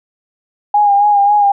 sine tone with vibrato, 817 Hz, G#5, 29 cents flat, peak -7 dBFS, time 0.74-1.52 s, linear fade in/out 5 ms, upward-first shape sine, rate 3.7 Hz, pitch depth 37 cents each way, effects none

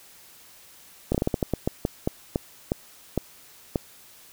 slowing click train, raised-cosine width 2 ms, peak -9 dBFS, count 15, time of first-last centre 1.12-3.758 s, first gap 26 ms, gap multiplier 1.27, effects white hiss -51 dBFS RMS until 4.32 s

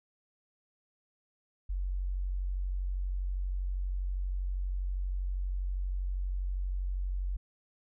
sine tone, 46.25 Hz, F#1, in tune, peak -30 dBFS, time 1.69-7.37 s, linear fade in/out 10 ms, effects none

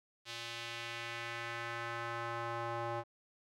square tone with band-pass filter sweep, 117.2 Hz, A#2, 10 cents sharp, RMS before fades -41 dBFS, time 0.25-3.04 s, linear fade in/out 50 ms, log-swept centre 3700 to 820 Hz, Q 1.4, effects none

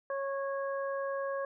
harmonic tone, 550 Hz, C#5, 14 cents flat, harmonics 1 / 2 / 3, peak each -33 / -39 / -43 dBFS, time 0.1-1.45 s, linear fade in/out 2 ms, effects none

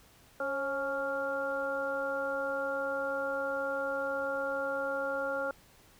harmonic tone with a mistuned harmonic, 278.8 Hz, C#4, 10 cents sharp, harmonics 1 / 2 / 3 / 4 / 5, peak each -44 / -33 / -42 / -45 / -35 dBFS, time 0.4-5.51 s, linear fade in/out 2 ms, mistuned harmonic 2, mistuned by -46 cents, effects pink hiss -60 dBFS RMS until 5.99 s

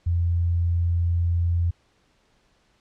sine tone, 85.7 Hz, F2, 32 cents flat, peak -19 dBFS, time 0.06-1.71 s, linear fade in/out 10 ms, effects pink hiss -64 dBFS RMS until 2.8 s + low-pass 6000 Hz 12 dB/octave

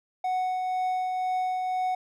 triangle tone with tremolo, 740 Hz, F#5, in tune, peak -22 dBFS, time 0.24-1.95 s, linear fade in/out 5 ms, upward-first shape triangle, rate 2 Hz, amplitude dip 30%, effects none

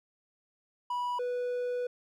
triangle tone pair in turn, 979 / 492.2 Hz, B5 / B4, -15 / -6 cents, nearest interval octave, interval 1191 cents, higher first, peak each -28 dBFS, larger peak neither, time 0.9-1.19 / 1.19-1.87 s, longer second, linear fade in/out 5 ms, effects none

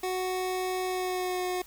25% pulse tone with pitch glide, 370 to 363.6 Hz, F#4 to F#4, 0 to -30 cents, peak -25 dBFS, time 0.03-1.62 s, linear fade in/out 5 ms, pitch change -30 cents, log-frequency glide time 0.85-1.44 s, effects added 43 Hz sine -57 dBFS peak until 1.66 s + white hiss -53 dBFS RMS until 1.66 s

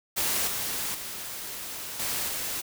white noise with level steps, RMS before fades -27 / -31 / -37 / -30 / -32 dBFS, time 0.16-2.62 s, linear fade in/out 20 ms, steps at 0.47 / 0.94 / 1.99 / 2.27 s, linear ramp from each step 10 ms, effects none

